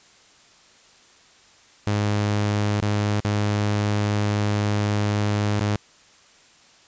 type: tone with dropouts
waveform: sawtooth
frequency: 103.83 Hz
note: G#2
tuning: in tune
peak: -16 dBFS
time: 1.87-5.76 s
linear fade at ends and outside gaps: 0 ms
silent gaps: 2.803-2.824 / 3.202-3.249 / 5.594-5.609 s
effects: white hiss -53 dBFS RMS until 6.87 s + resampled to 16000 Hz